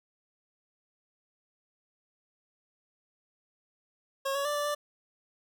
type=tone with pitch steps; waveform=25% pulse; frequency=545 / 560 / 588 / 584 / 588 Hz; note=C#5 / C#5 / D5 / D5 / D5; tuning=-29 / +18 / +2 / -10 / +2 cents; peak=-25 dBFS; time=4.25-4.75 s; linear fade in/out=10 ms; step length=100 ms; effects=none